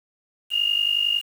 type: tone pair together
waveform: sine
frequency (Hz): 2809 / 2860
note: F7 / F7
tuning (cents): +9 / +41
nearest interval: unison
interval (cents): 32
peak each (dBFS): -22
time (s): 0.5-1.22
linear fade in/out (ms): 50
effects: 7-bit